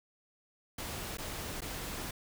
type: noise with dropouts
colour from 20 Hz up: pink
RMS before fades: -40 dBFS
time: 0.78-2.11 s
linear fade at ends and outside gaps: 5 ms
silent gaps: 1.172-1.183 / 1.607-1.618 s
effects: none